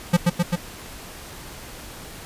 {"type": "tone with echo", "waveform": "square", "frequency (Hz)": 174.61, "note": "F3", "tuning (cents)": 0, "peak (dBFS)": -13, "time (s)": [0.13, 0.17], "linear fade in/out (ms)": 10, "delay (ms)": 130, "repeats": 3, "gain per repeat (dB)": -2, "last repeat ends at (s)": 0.56, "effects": ["pink hiss -39 dBFS RMS until 2.25 s", "resampled to 32000 Hz"]}